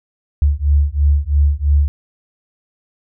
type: beating tone pair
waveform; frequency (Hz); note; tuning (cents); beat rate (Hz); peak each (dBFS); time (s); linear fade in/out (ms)
sine; 70.9 / 73.9; C#2 / D2; +40 / +11; 3; -14; 0.42-1.88; 0
effects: none